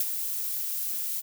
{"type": "noise with ADSR envelope", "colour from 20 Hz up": "violet", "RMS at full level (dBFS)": -24, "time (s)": [0, 1.22], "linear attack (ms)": 4, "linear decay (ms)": 35, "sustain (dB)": -7, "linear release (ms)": 30, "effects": []}